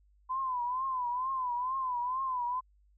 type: tone with vibrato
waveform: sine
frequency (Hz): 1014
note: B5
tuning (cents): +45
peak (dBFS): -30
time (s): 0.29-2.61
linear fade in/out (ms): 20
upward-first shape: triangle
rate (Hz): 2.2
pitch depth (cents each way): 110
effects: added 50 Hz sine -62 dBFS peak until 2.97 s